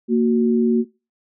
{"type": "tone pair together", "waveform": "sine", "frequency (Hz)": [231.2, 369.4], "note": ["A#3", "F#4"], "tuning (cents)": [-14, -3], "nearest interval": "minor sixth", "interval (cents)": 811, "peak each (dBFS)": [-15, -19], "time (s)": [0.08, 0.85], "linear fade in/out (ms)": 50, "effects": ["noise-tail reverb RT60 0.3 s tail -23 dB re dry"]}